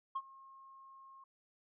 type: tone with ADSR envelope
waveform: sine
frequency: 1076 Hz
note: C6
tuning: 48 cents sharp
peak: -32 dBFS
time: 0.15-1.24 s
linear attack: 11 ms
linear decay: 50 ms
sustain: -22 dB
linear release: 4 ms
effects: tanh soft clip ceiling -31 dBFS